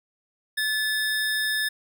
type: tone pair together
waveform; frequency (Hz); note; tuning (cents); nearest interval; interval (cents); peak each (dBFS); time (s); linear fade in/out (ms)
square; 1731 / 3662; A6 / A#7; -29 / -32; octave + minor second; 1297; -25 / -30; 0.57-1.69; 10
effects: none